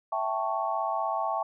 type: chord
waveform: sine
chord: A dominant seventh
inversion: second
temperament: equal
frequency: 659.3 / 784 / 880 / 1108.7 Hz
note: E5 / G5 / A5 / C#6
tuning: 0 / 0 / 0 / 0 cents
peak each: -32 dBFS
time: 0.12-1.43 s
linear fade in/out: 5 ms
effects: none

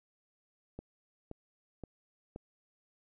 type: click train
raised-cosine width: 2 ms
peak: -29 dBFS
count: 4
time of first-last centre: 0.79-2.361 s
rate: 1.91 Hz
effects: none

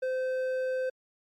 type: tone with hard clipping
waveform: sine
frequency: 516 Hz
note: C5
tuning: 24 cents flat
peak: -29 dBFS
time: 0.02-0.9 s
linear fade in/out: 10 ms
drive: 6 dB
effects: MP3 64 kbps

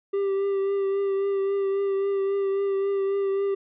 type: tone with vibrato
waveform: triangle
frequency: 393.9 Hz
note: G4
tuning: 8 cents sharp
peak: -20 dBFS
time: 0.13-3.55 s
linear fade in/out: 10 ms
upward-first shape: triangle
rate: 3.7 Hz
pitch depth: 24 cents each way
effects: resampled to 8000 Hz

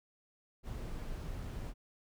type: noise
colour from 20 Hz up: brown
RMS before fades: -41 dBFS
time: 0.63-1.74 s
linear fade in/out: 50 ms
effects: none

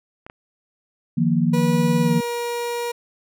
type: clicks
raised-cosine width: 0.5 ms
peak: -23 dBFS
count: 2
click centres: 0.265 / 0.299 s
type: chord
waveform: sine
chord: Eb suspended second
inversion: none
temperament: equal with one note detuned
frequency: 155.56 / 174.61 / 235.1 Hz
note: Eb3 / F3 / Bb3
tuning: 0 / 0 / +15 cents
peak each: -21 / -20 / -20 dBFS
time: 1.17-2.21 s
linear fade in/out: 10 ms
type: tone with pitch glide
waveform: 30% pulse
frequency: 486.7 to 476.1 Hz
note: B4 to A#4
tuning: -25 to +37 cents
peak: -21 dBFS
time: 1.53-2.92 s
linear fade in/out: 10 ms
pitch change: -38 cents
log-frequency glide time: 2.02-2.13 s
effects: none

